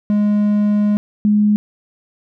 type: tone pair in turn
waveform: triangle / sine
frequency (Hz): 207.7 / 209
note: G#3 / G#3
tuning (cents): 0 / +11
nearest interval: unison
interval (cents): 11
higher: second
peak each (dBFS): -10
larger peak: neither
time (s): 0.1-0.97 / 1.25-1.56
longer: first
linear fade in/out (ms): 0
effects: none

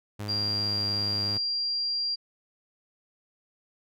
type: tone with pitch glide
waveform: sawtooth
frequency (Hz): 103.83 to 102.76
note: G#2 to G#2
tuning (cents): 0 to -18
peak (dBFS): -29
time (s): 0.19-1.38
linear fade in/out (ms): 10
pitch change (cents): -18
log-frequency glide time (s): 0.56-0.88
type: tone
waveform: sine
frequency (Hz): 4760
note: D8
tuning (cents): +22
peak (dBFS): -26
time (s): 0.28-2.16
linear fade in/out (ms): 20
effects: none

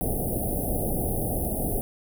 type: band-stop noise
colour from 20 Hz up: pink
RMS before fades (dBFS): -27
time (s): 0.01-1.81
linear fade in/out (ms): 0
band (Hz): 780 to 9500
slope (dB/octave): 96
effects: none

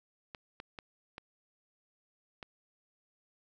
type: clicks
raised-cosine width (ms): 0.3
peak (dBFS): -27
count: 5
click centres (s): 0.348 / 0.601 / 0.788 / 1.181 / 2.428
effects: none

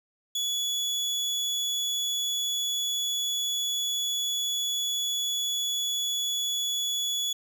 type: tone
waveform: 30% pulse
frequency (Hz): 3406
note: G#7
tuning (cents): +43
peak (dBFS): -24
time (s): 0.35-7.33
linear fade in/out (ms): 5
effects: none

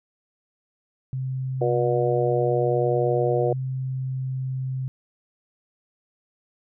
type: tone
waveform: sine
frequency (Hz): 130.81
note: C3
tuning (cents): 0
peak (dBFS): -25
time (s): 1.13-4.88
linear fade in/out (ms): 0
type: harmonic tone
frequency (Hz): 120.6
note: B2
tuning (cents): -41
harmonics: 3 / 4 / 5 / 6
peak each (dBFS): -25 / -23 / -27 / -29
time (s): 1.61-3.53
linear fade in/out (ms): 5
effects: none

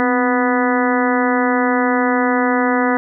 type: harmonic tone with a mistuned harmonic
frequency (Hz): 246.7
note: B3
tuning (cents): -2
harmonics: 1 / 2 / 3 / 4 / 5 / 6 / 7 / 8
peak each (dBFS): -17 / -20 / -22 / -23 / -24 / -25 / -25 / -26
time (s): 0-2.97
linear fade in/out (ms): 0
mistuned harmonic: 1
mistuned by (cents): +66
effects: none

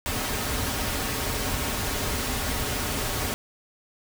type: noise with comb filter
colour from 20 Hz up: pink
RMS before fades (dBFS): -28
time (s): 0.06-3.34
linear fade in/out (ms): 0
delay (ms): 5.9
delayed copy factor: -0.5
effects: none

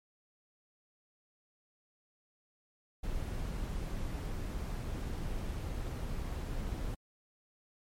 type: noise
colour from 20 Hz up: brown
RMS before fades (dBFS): -37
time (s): 3.03-6.95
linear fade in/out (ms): 10
effects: MP3 64 kbps

